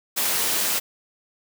white high-pass noise, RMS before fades -23 dBFS, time 0.16-0.8 s, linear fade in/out 20 ms, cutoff 160 Hz, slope 12 dB/octave, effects none

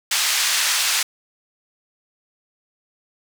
white band-pass noise, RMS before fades -20 dBFS, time 0.11-1.03 s, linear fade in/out 5 ms, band 1300 to 6900 Hz, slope 12 dB/octave, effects none

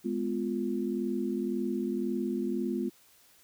sine chord, F diminished, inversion first, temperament just, 209.5 / 251.4 / 349.2 Hz, Ab3 / Cb4 / F4, +15 / +31 / 0 cents, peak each -33 dBFS, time 0.04-2.9 s, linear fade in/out 20 ms, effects white hiss -61 dBFS RMS until 3.43 s

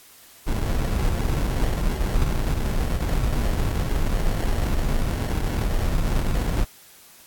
brown noise with sample-and-hold, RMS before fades -22 dBFS, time 0.46-6.65 s, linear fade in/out 20 ms, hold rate 1225 Hz, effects white hiss -49 dBFS RMS until 7.26 s + AAC 64 kbps

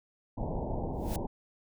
pink low-pass noise, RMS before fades -34 dBFS, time 0.37-1.27 s, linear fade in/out 10 ms, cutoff 940 Hz, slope 96 dB/octave
white noise with exponential growth, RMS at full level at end -39 dBFS, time 0.93-1.16 s, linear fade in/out 2 ms, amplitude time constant 48 ms
effects none

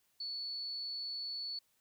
sine tone, 4435 Hz, C#8, in tune, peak -38 dBFS, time 0.2-1.59 s, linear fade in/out 5 ms, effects white hiss -75 dBFS RMS until 1.8 s

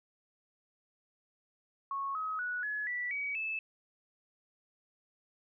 sine tone with pitch steps, 1101 / 1272 / 1469.7 / 1698 / 1961.8 / 2267 / 2619 Hz, C#6 / D#6 / F#6 / G#6 / B6 / C#7 / E7, -12 / +38 / -12 / +38 / -12 / +38 / -12 cents, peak -33 dBFS, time 1.91-3.59 s, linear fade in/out 2 ms, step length 240 ms, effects none

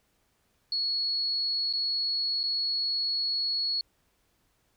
sine tone with dropouts, 4358 Hz, C#8, 30 cents flat, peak -26 dBFS, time 0.72-3.81 s, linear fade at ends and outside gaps 2 ms, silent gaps 1.728-1.735 / 2.432-2.437 s, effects pink hiss -71 dBFS RMS until 4.76 s

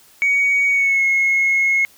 sine tone with pitch glide, 2246 to 2169 Hz, C#7 to C#7, +22 to -38 cents, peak -12 dBFS, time 0.22-1.85 s, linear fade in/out 0 ms, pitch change -60 cents, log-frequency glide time 0.7-1.04 s, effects tanh soft clip ceiling -10 dBFS + white hiss -50 dBFS RMS until 1.97 s

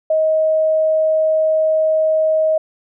sine tone, 630 Hz, D#5, 21 cents sharp, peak -12 dBFS, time 0.1-2.58 s, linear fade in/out 5 ms, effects none

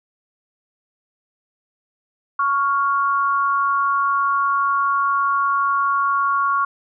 sine tone pair together, 1112 / 1401 Hz, C#6 / F6, +5 / +5 cents, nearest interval major third, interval 400 cents, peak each -17 / -22 dBFS, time 2.39-6.65 s, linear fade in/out 5 ms, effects none

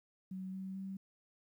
sine tone with pitch steps, 187.9 / 190.3 / 192.74 Hz, F#3 / F#3 / G3, +27 / +49 / -29 cents, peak -40 dBFS, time 0.31-0.97 s, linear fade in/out 5 ms, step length 220 ms, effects 12-bit

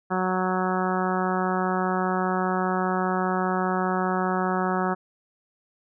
harmonic tone, 185 Hz, F#3, in tune, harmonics 1 / 2 / 3 / 4 / 5 / 6 / 7 / 8 / 9, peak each -27 / -29 / -34 / -29 / -32 / -33 / -31 / -36 / -37 dBFS, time 0.1-4.95 s, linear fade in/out 20 ms, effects none

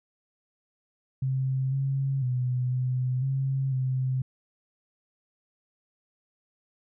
sine tone with pitch steps, 132.1 / 136 / 125.6 / 127.2 / 134.6 / 129.9 Hz, C3 / C#3 / B2 / C3 / C3 / C3, +17 / -33 / +30 / -48 / +49 / -12 cents, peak -24 dBFS, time 1.22-4.22 s, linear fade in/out 5 ms, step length 500 ms, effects none

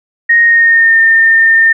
sine tone with pitch glide, 1864.7 to 1812.7 Hz, A#6 to A#6, 0 to -49 cents, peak -4 dBFS, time 0.29-1.73 s, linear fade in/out 10 ms, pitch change -49 cents, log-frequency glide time 0.44-1 s, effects none

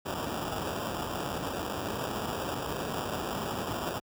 white noise with sample-and-hold, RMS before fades -34 dBFS, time 0.05-4 s, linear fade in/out 20 ms, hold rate 2100 Hz, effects high-pass 60 Hz 12 dB/octave

